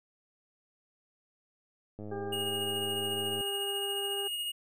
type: click train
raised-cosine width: 2 ms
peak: -30 dBFS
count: 150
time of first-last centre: 1.99-3.409 s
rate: 105 Hz
type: harmonic tone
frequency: 400 Hz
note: G4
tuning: 35 cents sharp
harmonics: 1 / 2 / 3 / 4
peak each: -36 / -42 / -53 / -50 dBFS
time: 2.11-4.28 s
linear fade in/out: 10 ms
type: tone with tremolo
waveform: square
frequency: 2866 Hz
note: F7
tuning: 44 cents sharp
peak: -32 dBFS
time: 2.32-4.52 s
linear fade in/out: 10 ms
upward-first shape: triangle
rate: 14 Hz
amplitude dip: 35%
effects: none